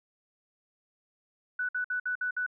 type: tone bursts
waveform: sine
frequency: 1486 Hz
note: F#6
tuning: 7 cents sharp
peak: -28 dBFS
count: 6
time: 1.59-2.464 s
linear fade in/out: 5 ms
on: 99 ms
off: 56 ms
effects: none